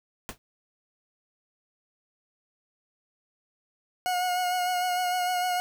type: noise with exponential decay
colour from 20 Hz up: pink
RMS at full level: -32 dBFS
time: 0.29-0.38 s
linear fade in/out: 0 ms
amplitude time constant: 19 ms
type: tone with vibrato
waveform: 40% pulse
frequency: 724 Hz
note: F#5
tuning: 38 cents flat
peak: -24 dBFS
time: 4.06-5.6 s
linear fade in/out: 0 ms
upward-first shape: sine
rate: 6.6 Hz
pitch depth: 23 cents each way
effects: none